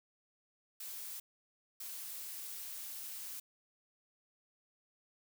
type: noise bursts at uneven times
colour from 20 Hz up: blue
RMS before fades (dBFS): -45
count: 2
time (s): 0.8-1.2 / 1.8-3.4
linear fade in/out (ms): 5
effects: none